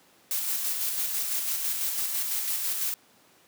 blue noise with tremolo, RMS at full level -28 dBFS, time 0.31-2.94 s, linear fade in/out 0 ms, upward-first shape square, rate 6 Hz, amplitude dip 30%, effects pink hiss -59 dBFS RMS until 3.47 s + high-pass 200 Hz 12 dB/octave

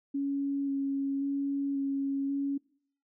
sine tone with vibrato, 277.2 Hz, C#4, in tune, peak -28 dBFS, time 0.14-2.58 s, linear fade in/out 10 ms, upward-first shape square, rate 0.93 Hz, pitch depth 11 cents each way, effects noise-tail reverb RT60 0.6 s tail -24 dB re dry

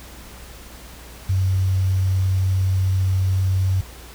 sine tone with quantisation, 94.4 Hz, F#2, 35 cents sharp, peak -16 dBFS, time 1.29-3.81 s, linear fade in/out 5 ms, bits 7, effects added 60 Hz sine -41 dBFS peak until 4.14 s + pink hiss -42 dBFS RMS until 4.14 s

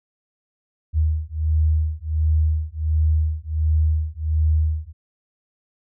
sine beating tone pair, 77.4 / 78.8 Hz, D#2 / D#2, -9 / +23 cents, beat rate 1.4 Hz, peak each -20 dBFS, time 0.93-4.93 s, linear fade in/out 50 ms, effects none

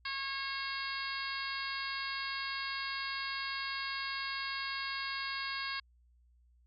harmonic tone with a mistuned harmonic, 545 Hz, C#5, 29 cents flat, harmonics 2 / 3 / 4 / 5 / 6 / 7 / 8 / 9, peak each -42 / -41 / -43 / -46 / -48 / -47 / -44 / -45 dBFS, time 0.05-5.8 s, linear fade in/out 5 ms, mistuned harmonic 9, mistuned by -27 cents, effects added 60 Hz sine -63 dBFS peak until 6.66 s

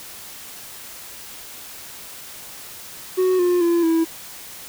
triangle tone with pitch steps, 370 / 355.3 / 341.3 / 327.7 Hz, F#4 / F4 / F4 / E4, 0 / +30 / -40 / -10 cents, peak -13 dBFS, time 3.17-4.05 s, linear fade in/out 20 ms, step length 220 ms, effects white hiss -38 dBFS RMS until 4.68 s

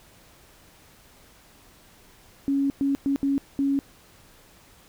sine tone bursts at uneven times, 277.2 Hz, C#4, in tune, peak -20 dBFS, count 5, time 2.48-2.7 / 2.81-2.95 / 3.06-3.16 / 3.23-3.38 / 3.59-3.79 s, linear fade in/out 0 ms, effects pink hiss -54 dBFS RMS until 4.88 s

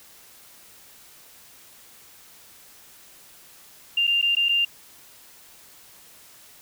sine tone with dropouts, 2794 Hz, F7, in tune, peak -18 dBFS, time 3.97-4.65 s, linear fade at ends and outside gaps 5 ms, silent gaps 4.07-4.075 / 4.215-4.225 / 4.352-4.367 / 4.486-4.491 s, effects white hiss -50 dBFS RMS until 6.61 s

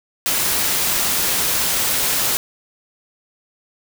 white noise, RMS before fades -19 dBFS, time 0.26-2.37 s, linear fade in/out 0 ms, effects none

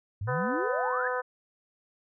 sine exponential sweep, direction up, 92.5 to 1800 Hz, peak -30 dBFS, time 0.21-1.08 s, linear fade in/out 5 ms
harmonic tone, 251.2 Hz, B3, 30 cents sharp, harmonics 2 / 3 / 4 / 5 / 6 / 7, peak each -31 / -38 / -34 / -36 / -35 / -41 dBFS, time 0.27-1.22 s, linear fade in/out 20 ms
effects none

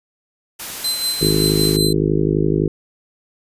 white noise, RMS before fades -29 dBFS, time 0.59-1.77 s, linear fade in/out 10 ms
sawtooth tone with tremolo, 4070 Hz, C8, 49 cents flat, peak -14 dBFS, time 0.84-1.93 s, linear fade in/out 5 ms, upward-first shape sine, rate 5.3 Hz, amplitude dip 55%
harmonic tone, 51.8 Hz, G#1, 4 cents flat, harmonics 1 / 2 / 3 / 4 / 5 / 6 / 7 / 8 / 9, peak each -27 / -29 / -19 / -28 / -25 / -22 / -21 / -22 / -29 dBFS, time 1.21-2.68 s, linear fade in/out 5 ms
effects resampled to 32000 Hz

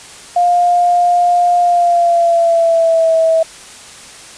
sine tone with pitch glide, 705 to 650.2 Hz, F5 to E5, +16 to -24 cents, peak -8 dBFS, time 0.36-3.43 s, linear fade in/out 5 ms, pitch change -140 cents, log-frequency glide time 1.6-3.14 s, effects white hiss -35 dBFS RMS until 4.37 s + resampled to 22050 Hz

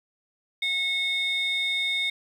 sine tone pair together, 2184 / 3656 Hz, C#7 / A#7, -26 / -34 cents, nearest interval major sixth, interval 892 cents, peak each -25 dBFS, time 0.62-2.1 s, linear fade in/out 5 ms, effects tanh soft clip ceiling -19 dBFS + 9-bit

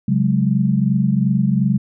sine chord, C# suspended fourth, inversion none, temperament equal with one note detuned, 136.29 / 185 / 207.7 Hz, C#3 / F#3 / G#3, -29 / 0 / 0 cents, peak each -18 dBFS, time 0.08-1.78 s, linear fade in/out 5 ms, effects none

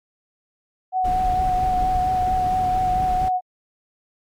sine tone with vibrato, 740 Hz, F#5, in tune, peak -18 dBFS, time 0.92-3.41 s, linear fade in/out 50 ms, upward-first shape sine, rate 4.4 Hz, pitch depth 17 cents each way
brown noise, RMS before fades -28 dBFS, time 1.04-3.29 s, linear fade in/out 10 ms
effects AAC 64 kbps

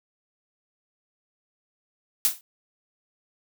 blue noise with exponential decay, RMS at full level -17 dBFS, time 2.25-2.41 s, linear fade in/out 0 ms, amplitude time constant 34 ms, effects none

